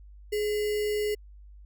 sine tone with sample-and-hold, 420.5 Hz, G#4, 22 cents sharp, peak -25 dBFS, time 0.32-1.15 s, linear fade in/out 10 ms, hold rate 2450 Hz, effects added 50 Hz sine -46 dBFS peak until 1.65 s

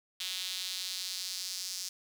sawtooth tone with high-pass filter sweep, 185 Hz, F#3, in tune, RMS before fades -38 dBFS, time 0.2-1.89 s, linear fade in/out 5 ms, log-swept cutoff 3500 to 5300 Hz, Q 2.6, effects none

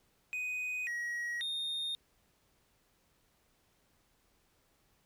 triangle tone with pitch steps, 2496 / 1904 / 3673 Hz, D#7 / A#6 / A#7, +5 / +36 / -26 cents, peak -33 dBFS, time 0.33-1.95 s, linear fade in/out 0 ms, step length 540 ms, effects pink hiss -72 dBFS RMS until 5.05 s

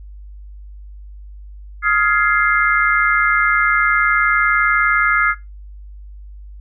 sine chord, F minor seventh, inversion third, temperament just, 1257.2 / 1396.9 / 1676.3 / 2095 Hz, Eb6 / F6 / Ab6 / C7, +18 / 0 / +16 / +2 cents, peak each -18 dBFS, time 1.82-5.35 s, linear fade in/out 50 ms, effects noise-tail reverb RT60 0.2 s tail -18 dB re dry + added 50 Hz sine -33 dBFS peak until 6.6 s

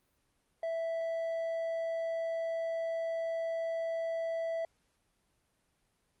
sine tone with hard clipping, 659.3 Hz, E5, in tune, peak -33 dBFS, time 0.63-4.65 s, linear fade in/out 2 ms, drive 3 dB, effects pink hiss -75 dBFS RMS until 6.2 s + Opus 32 kbps

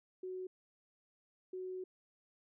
sine tone bursts at uneven times, 370.6 Hz, F#4, 3 cents sharp, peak -40 dBFS, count 2, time 0.23-0.47 / 1.53-1.84 s, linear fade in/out 5 ms, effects none

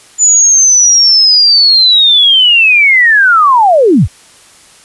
sine linear sweep, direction down, 7040 to 46.25 Hz, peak -3 dBFS, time 0.18-4.08 s, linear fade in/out 50 ms, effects white hiss -40 dBFS RMS until 4.84 s + resampled to 24000 Hz

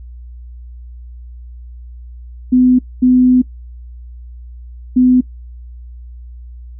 sine tone bursts at uneven times, 252.3 Hz, B3, 37 cents sharp, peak -6 dBFS, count 3, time 2.52-2.79 / 3.02-3.42 / 4.96-5.21 s, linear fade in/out 10 ms, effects noise-tail reverb RT60 0.1 s tail -20 dB re dry + added 60 Hz sine -30 dBFS peak until 6.79 s

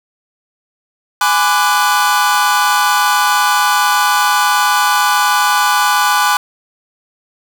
45% pulse chord, G# half-diminished seventh, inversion none, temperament equal with one note detuned, 830.6 / 1006.2 / 1174.7 / 1480 Hz, G#5 / B5 / D6 / F#6, 0 / +32 / 0 / 0 cents, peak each -16 dBFS, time 1.21-6.37 s, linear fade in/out 2 ms, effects 7-bit

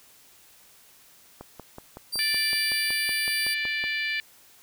click train, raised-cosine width 1 ms, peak -25 dBFS, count 14, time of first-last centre 1.41-3.84 s, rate 5.35 Hz
sawtooth tone, 4699 Hz, D8, in tune, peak -24 dBFS, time 2.12-3.55 s, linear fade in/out 20 ms
harmonic tone, 587.3 Hz, D5, in tune, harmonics 3 / 4 / 5 / 6 / 7 / 8, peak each -30 / -29 / -36 / -39 / -40 / -39 dBFS, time 2.19-4.2 s, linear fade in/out 0 ms
effects white hiss -55 dBFS RMS until 4.62 s

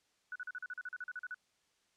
sine tone bursts, 1480 Hz, F#6, in tune, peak -39 dBFS, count 14, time 0.32-1.344 s, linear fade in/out 2 ms, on 36 ms, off 40 ms, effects white hiss -75 dBFS RMS until 1.96 s + low-pass 7000 Hz 12 dB/octave

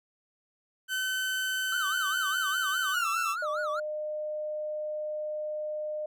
30% pulse tone with pitch glide, 1525 to 1335.3 Hz, G6 to E6, -48 to +22 cents, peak -26 dBFS, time 0.88-3.36 s, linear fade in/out 50 ms, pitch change -230 cents, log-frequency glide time 2.91-3.06 s
triangle tone with vibrato, 1292 Hz, E6, 35 cents flat, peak -29 dBFS, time 1.72-3.8 s, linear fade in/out 5 ms, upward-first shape sine, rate 4.9 Hz, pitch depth 220 cents each way
sine tone, 608 Hz, D#5, 40 cents flat, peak -31 dBFS, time 3.42-6.06 s, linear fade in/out 5 ms
effects none

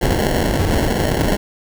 pink noise with sample-and-hold, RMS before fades -17 dBFS, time 0.01-1.37 s, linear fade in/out 10 ms, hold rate 1225 Hz, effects none

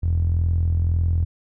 sawtooth tone with band-pass filter, 41.86 Hz, E1, 27 cents sharp, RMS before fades -20 dBFS, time 0.02-1.25 s, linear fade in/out 10 ms, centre 86 Hz, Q 4.8, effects none

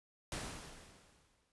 pink noise with exponential decay, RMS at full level -40 dBFS, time 0.32-1.52 s, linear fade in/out 1 ms, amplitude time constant 260 ms, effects resampled to 24000 Hz

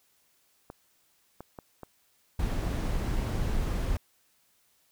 clicks, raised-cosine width 1 ms, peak -27 dBFS, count 7, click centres 0.701 / 1.406 / 1.588 / 1.833 / 2.636 / 2.669 / 2.834 s
brown noise, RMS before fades -29 dBFS, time 2.39-3.97 s, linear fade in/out 5 ms
effects white hiss -68 dBFS RMS until 4.91 s

